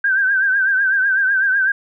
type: tone with vibrato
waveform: sine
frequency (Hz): 1568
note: G6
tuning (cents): 0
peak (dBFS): -13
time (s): 0.04-1.72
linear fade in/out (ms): 5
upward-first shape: triangle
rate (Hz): 8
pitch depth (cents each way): 83
effects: none